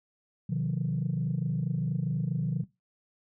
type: tone cluster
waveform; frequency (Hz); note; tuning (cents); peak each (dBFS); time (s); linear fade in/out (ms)
sine; 128.3 / 156.2 / 180.8; C3 / D#3 / F#3; -34 / +7 / -40; -31 / -29 / -30; 0.49-2.64; 10
effects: noise-tail reverb RT60 0.2 s tail -17 dB re dry + tanh soft clip ceiling -21 dBFS